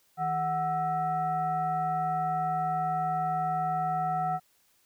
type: tone with frequency modulation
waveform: sine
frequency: 740 Hz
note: F#5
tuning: in tune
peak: -26 dBFS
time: 0.17-4.4 s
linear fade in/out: 50 ms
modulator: 580 Hz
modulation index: 0.71
effects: white hiss -67 dBFS RMS until 4.85 s